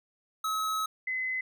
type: tone pair in turn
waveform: square / sine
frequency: 1284 / 2034 Hz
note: E6 / C7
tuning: -46 / -50 cents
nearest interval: minor sixth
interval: 796 cents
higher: second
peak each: -29 / -29 dBFS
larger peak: neither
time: 0.44-0.86 / 1.07-1.41 s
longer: first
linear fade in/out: 5 ms
effects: none